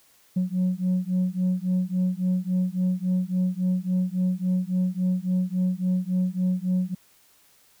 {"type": "beating tone pair", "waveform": "sine", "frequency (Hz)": [181.4, 185], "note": ["F#3", "F#3"], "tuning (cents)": [-34, 0], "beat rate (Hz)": 3.6, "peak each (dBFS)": -23, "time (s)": [0.36, 6.95], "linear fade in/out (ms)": 10, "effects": ["tanh soft clip ceiling -18 dBFS", "white hiss -59 dBFS RMS until 7.8 s"]}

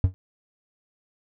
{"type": "tone with exponential decay", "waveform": "triangle", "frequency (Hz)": 92.5, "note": "F#2", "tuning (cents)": 0, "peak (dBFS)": -9, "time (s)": [0.04, 0.14], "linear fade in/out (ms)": 0, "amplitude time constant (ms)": 21, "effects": []}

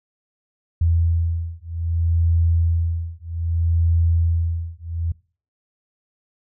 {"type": "beating tone pair", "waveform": "sine", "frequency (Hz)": [83.3, 83.93], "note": ["E2", "E2"], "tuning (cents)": [19, 32], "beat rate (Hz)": 0.63, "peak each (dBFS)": -20, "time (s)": [0.81, 5.12], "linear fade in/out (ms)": 5, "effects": ["noise-tail reverb RT60 0.4 s tail -23 dB re dry"]}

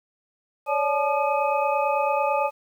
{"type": "tone cluster", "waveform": "sine", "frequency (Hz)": [555, 584, 862, 1214, 2532], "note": ["C#5", "D5", "A5", "D#6", "D#7"], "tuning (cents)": [2, -10, -36, -43, 30], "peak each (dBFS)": [-26, -27, -24, -28, -32], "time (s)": [0.66, 2.51], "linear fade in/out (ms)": 50, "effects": ["9-bit"]}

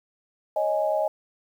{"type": "chord", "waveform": "sine", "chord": "C# suspended second", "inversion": "none", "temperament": "just", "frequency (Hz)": [554.4, 623.7, 831.5], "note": ["C#5", "D#5", "G#5"], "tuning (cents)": [0, 4, 2], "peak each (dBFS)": [-29, -23, -28], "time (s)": [0.56, 1.08], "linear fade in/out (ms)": 5, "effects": ["9-bit"]}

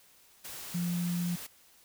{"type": "tone in noise", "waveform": "sine", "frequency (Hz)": 174.61, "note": "F3", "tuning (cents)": 0, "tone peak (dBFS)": -29, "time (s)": [0.74, 1.36], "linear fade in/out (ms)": 10, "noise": "white", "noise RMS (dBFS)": -43, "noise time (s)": [0.44, 1.47], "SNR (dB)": 11, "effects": ["white hiss -61 dBFS RMS until 1.84 s"]}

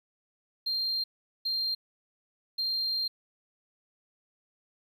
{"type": "tone bursts at uneven times", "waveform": "triangle", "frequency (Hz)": 4186, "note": "C8", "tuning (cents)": 0, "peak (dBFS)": -25, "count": 3, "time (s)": [[0.66, 1.04], [1.45, 1.75], [2.58, 3.08]], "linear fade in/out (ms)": 10, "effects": ["tanh soft clip ceiling -24 dBFS", "11-bit"]}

